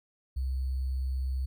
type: tone with sample-and-hold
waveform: sine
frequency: 65.41 Hz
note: C2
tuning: in tune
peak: -28 dBFS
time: 0.36-1.46 s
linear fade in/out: 10 ms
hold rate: 4410 Hz
effects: none